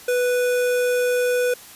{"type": "tone with notch filter", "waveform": "square", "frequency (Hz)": 493.9, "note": "B4", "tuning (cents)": 0, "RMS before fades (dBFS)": -20, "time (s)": [0.08, 1.54], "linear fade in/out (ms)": 5, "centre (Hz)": 4200, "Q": 1.6, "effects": ["white hiss -43 dBFS RMS until 1.75 s", "resampled to 32000 Hz"]}